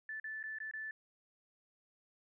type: tone with dropouts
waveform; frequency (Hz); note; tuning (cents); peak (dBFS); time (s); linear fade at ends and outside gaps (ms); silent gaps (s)
sine; 1752; A6; -8; -40; 0.09-0.91; 2; 0.199-0.242 / 0.429-0.438 / 0.586-0.602 / 0.712-0.736
effects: none